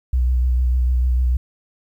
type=tone with vibrato; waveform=sine; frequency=62.4 Hz; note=B1; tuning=19 cents sharp; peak=-13 dBFS; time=0.13-1.37 s; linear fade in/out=5 ms; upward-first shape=triangle; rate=6.7 Hz; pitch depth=39 cents each way; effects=tanh soft clip ceiling -11 dBFS + 9-bit